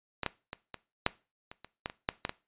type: clicks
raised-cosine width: 0.3 ms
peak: -16 / -13 / -22 / -23 / -8 / -28 / -29 / -16 / -25 / -11 / -14 / -18 dBFS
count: 12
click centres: 0.233 / 0.263 / 0.531 / 0.743 / 1.064 / 1.515 / 1.646 / 1.859 / 1.899 / 2.089 / 2.251 / 2.294 s
effects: noise-tail reverb RT60 0.3 s tail -19 dB re dry + resampled to 8000 Hz